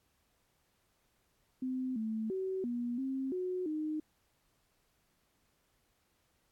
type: tone with pitch steps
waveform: sine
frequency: 257.5 / 220.1 / 378.7 / 240.6 / 266.1 / 366.1 / 308.3 Hz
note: C4 / A3 / F#4 / B3 / C4 / F#4 / D#4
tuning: -28 / +1 / +40 / -45 / +29 / -18 / -16 cents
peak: -33 dBFS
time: 1.62-4 s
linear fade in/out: 5 ms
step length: 340 ms
effects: pink hiss -75 dBFS RMS until 6.51 s + AAC 64 kbps